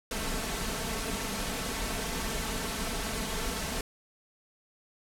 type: noise with comb filter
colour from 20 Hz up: pink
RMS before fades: -33 dBFS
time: 0.11-3.81 s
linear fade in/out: 2 ms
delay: 4.5 ms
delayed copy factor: +0.6
effects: low-pass 12000 Hz 12 dB/octave